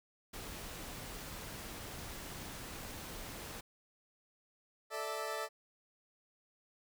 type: noise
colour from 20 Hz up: pink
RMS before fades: -46 dBFS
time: 0.33-3.61 s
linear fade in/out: 10 ms
type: chord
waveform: 20% pulse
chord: A suspended fourth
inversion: none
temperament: equal with one note detuned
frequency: 440 / 587.3 / 655.1 Hz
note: A4 / D5 / E5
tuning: 0 / 0 / -11 cents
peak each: -37 dBFS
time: 4.9-5.49 s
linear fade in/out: 50 ms
effects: none